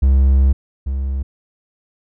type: tone pair in turn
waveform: triangle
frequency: 67 / 67.34 Hz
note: C2 / C#2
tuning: +42 / -50 cents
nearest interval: unison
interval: 8 cents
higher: second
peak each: -7 / -16 dBFS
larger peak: first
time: 0.02-0.53 / 0.86-1.23 s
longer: first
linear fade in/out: 10 ms
effects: none